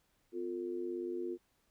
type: tone with amplitude modulation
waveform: sine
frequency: 352.6 Hz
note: F4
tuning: 17 cents sharp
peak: -32 dBFS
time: 0.32-1.38 s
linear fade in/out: 50 ms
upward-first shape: sine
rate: 97.5 Hz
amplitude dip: 85%
effects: pink hiss -75 dBFS RMS until 1.7 s